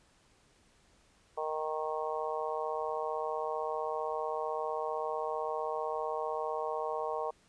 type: harmonic tone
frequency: 155.56 Hz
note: D#3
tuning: in tune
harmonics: 3 / 4 / 5 / 6 / 7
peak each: -37 / -38 / -39 / -40 / -40 dBFS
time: 1.37-7.31 s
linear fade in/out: 10 ms
effects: pink hiss -66 dBFS RMS until 7.48 s + resampled to 22050 Hz